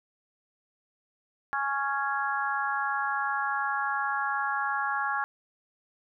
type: harmonic tone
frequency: 277.2 Hz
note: C#4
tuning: in tune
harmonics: 3 / 4 / 5 / 6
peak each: -32 / -32 / -32 / -32 dBFS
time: 1.53-5.24 s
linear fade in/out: 0 ms
effects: none